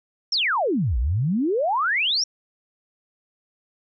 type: exponential two-way sweep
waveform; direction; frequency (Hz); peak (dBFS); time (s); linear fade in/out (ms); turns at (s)
sine; down then up; 5770 to 53.5 to 5770; -19; 0.32-2.24; 5; 0.98
effects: none